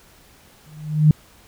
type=tone with exponential growth; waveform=sine; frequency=152.9 Hz; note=D#3; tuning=30 cents flat; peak=-6 dBFS; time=0.66-1.11 s; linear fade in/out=2 ms; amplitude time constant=96 ms; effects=pink hiss -51 dBFS RMS until 1.47 s